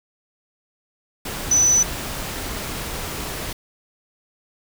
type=tone in noise; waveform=sine; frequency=5990 Hz; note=F#8; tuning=20 cents sharp; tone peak=-13 dBFS; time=1.51-1.83 s; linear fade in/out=5 ms; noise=pink; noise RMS=-29 dBFS; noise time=1.25-3.53 s; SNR=+13 dB; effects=none